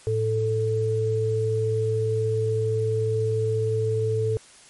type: tone pair together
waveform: sine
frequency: 110 / 440 Hz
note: A2 / A4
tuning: 0 / 0 cents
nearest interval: 2 octaves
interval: 2400 cents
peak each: -24 / -23 dBFS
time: 0.07-4.37 s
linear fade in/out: 0 ms
effects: white hiss -50 dBFS RMS until 4.69 s + MP3 48 kbps